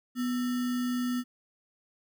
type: tone with sample-and-hold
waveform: sine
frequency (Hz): 246.9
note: B3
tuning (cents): 0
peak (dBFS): -27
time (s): 0.15-1.24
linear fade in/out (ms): 50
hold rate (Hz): 1575
effects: none